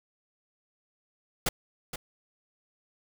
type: noise with echo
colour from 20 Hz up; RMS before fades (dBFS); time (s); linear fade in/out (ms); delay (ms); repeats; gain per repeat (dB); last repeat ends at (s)
pink; -26; 1.46-1.49; 5; 470; 1; -10; 1.96
effects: none